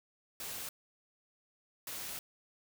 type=noise bursts at uneven times; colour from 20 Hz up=white; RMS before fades=-42 dBFS; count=2; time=0.4-0.69 / 1.87-2.19 s; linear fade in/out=2 ms; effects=none